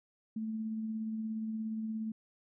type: tone with tremolo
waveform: sine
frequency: 220 Hz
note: A3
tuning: in tune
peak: -33 dBFS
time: 0.36-2.12 s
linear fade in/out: 5 ms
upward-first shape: sine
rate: 17 Hz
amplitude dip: 25%
effects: none